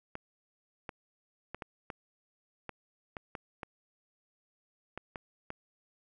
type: clicks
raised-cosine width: 0.5 ms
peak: -24 dBFS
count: 12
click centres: 0.154 / 0.892 / 1.546 / 1.622 / 1.902 / 2.693 / 3.168 / 3.352 / 3.632 / 4.976 / 5.158 / 5.504 s
effects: none